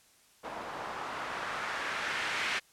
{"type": "noise with low-pass filter sweep", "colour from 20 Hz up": "blue", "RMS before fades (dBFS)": -36, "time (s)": [0.43, 2.6], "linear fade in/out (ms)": 20, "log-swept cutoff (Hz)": [800, 2200], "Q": 1.4, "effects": ["white hiss -63 dBFS RMS until 2.72 s", "low-pass 11000 Hz 12 dB/octave"]}